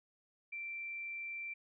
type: tone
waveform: sine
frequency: 2349 Hz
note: D7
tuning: in tune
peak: -40 dBFS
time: 0.52-1.54 s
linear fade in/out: 10 ms
effects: none